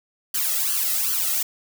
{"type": "noise with flanger", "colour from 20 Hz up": "blue", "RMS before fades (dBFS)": -23, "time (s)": [0.34, 1.43], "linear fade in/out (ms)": 5, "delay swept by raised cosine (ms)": [0.66, 1.56], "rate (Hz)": 2.6, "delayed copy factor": 1, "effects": []}